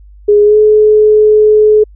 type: tone with pitch glide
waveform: sine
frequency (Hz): 414.7 to 426.6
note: G#4 to G#4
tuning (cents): -3 to +46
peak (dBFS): -3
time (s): 0.28-1.84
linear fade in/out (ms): 10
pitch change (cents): +49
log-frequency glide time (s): 0.44-0.57
effects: added 50 Hz sine -34 dBFS peak until 1.95 s